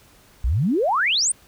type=exponential sweep; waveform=sine; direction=up; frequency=51.1 to 9560 Hz; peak=-17 dBFS; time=0.44-1.32 s; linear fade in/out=5 ms; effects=pink hiss -53 dBFS RMS until 1.47 s